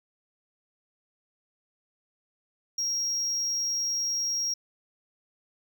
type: tone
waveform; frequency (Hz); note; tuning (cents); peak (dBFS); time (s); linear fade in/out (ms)
triangle; 5610; F8; +7; -25; 2.78-4.54; 5
effects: none